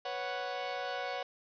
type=chord; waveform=sawtooth; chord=B suspended second; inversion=none; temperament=equal; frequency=493.9 / 554.4 / 740 Hz; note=B4 / C#5 / F#5; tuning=0 / 0 / 0 cents; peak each=-38 / -36 / -34 dBFS; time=0.05-1.23 s; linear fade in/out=5 ms; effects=resampled to 11025 Hz + 9-bit